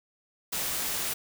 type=noise; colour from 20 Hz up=white; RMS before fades=-31 dBFS; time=0.52-1.14 s; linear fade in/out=10 ms; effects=none